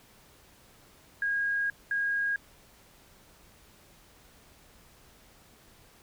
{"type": "tone bursts at uneven times", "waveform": "sine", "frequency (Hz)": 1634, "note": "G#6", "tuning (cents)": -29, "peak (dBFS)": -26, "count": 2, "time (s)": [[1.22, 1.7], [1.91, 2.36]], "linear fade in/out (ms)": 2, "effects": ["pink hiss -58 dBFS RMS until 6.02 s"]}